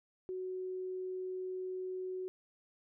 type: tone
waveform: sine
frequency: 371 Hz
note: F#4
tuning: 5 cents sharp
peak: -37 dBFS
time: 0.29-2.28 s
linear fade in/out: 0 ms
effects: none